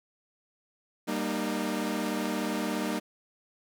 sawtooth chord, Eb major, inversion first, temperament equal with one note detuned, 196 / 233.1 / 305.6 Hz, G3 / Bb3 / Eb4, 0 / 0 / -31 cents, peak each -30 / -29 / -29 dBFS, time 1.07-3 s, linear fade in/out 20 ms, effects none

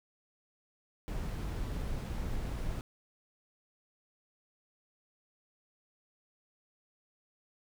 brown noise, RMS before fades -36 dBFS, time 1.08-2.81 s, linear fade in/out 0 ms, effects none

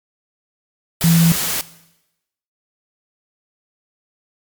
sine tone in noise, 166.5 Hz, E3, 18 cents sharp, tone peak -10 dBFS, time 1.04-1.32 s, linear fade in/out 0 ms, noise white, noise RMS -21 dBFS, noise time 1.01-1.61 s, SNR +8 dB, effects noise-tail reverb RT60 0.9 s tail -17 dB re dry + MP3 96 kbps

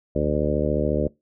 harmonic tone with a mistuned harmonic, 74.2 Hz, D2, 18 cents sharp, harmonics 1 / 2 / 3 / 4 / 5 / 6 / 7 / 8, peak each -28 / -28 / -28 / -28 / -28 / -28 / -28 / -28 dBFS, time 0.15-1.08 s, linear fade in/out 10 ms, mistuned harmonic 1, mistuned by -97 cents, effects noise-tail reverb RT60 0.2 s tail -22 dB re dry

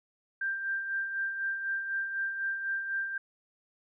sine tone with tremolo, 1581 Hz, G6, 14 cents sharp, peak -28 dBFS, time 0.41-3.18 s, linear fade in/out 5 ms, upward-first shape sine, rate 4 Hz, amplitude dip 50%, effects none

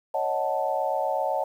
sine chord, D# half-diminished seventh, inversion third, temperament equal, 554.4 / 622.3 / 740 / 880 Hz, C#5 / D#5 / F#5 / A5, 0 / 0 / 0 / 0 cents, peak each -29 dBFS, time 0.14-1.44 s, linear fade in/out 5 ms, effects 9-bit

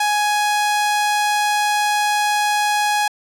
sawtooth tone, 834 Hz, G#5, 7 cents sharp, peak -12 dBFS, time 0-3.08 s, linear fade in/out 5 ms, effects low-pass 12000 Hz 12 dB/octave

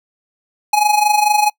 square tone with amplitude modulation, 840 Hz, G#5, 19 cents sharp, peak -9 dBFS, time 0.73-1.5 s, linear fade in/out 5 ms, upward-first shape sine, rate 24.5 Hz, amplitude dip 70%, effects noise-tail reverb RT60 0.1 s tail -25 dB re dry

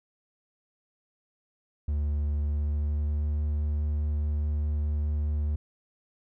triangle tone with pitch glide, 73.4 to 74.6 Hz, D2 to D2, 0 to +28 cents, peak -23 dBFS, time 1.88-5.56 s, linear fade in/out 5 ms, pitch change +28 cents, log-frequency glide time 2.36-3.36 s, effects none

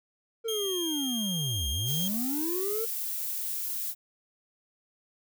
triangle linear two-way sweep, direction down then up, 462.9 to 63 to 462.9 Hz, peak -28 dBFS, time 0.44-2.86 s, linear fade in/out 20 ms, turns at 1.69 s
sawtooth tone, 3217 Hz, G7, 44 cents sharp, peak -28 dBFS, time 0.48-2.08 s, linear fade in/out 5 ms
violet noise, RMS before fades -33 dBFS, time 1.85-3.95 s, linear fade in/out 50 ms
effects none

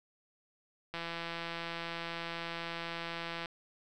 click train, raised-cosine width 0.3 ms, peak -23 dBFS, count 424, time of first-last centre 0.94-3.458 s, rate 168 Hz, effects none

